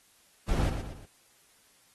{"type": "noise with echo", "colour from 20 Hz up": "brown", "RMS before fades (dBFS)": -27, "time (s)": [0.48, 0.7], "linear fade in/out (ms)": 10, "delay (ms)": 120, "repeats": 3, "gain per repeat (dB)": -7, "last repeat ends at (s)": 1.06, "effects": ["white hiss -63 dBFS RMS until 1.94 s", "AAC 32 kbps"]}